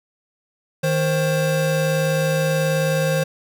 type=tone pair together; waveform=square; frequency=156.8 / 529.2 Hz; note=D#3 / C5; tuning=+14 / +20 cents; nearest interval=octave + major sixth; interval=2106 cents; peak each=-21 dBFS; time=0.83-3.24 s; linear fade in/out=10 ms; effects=none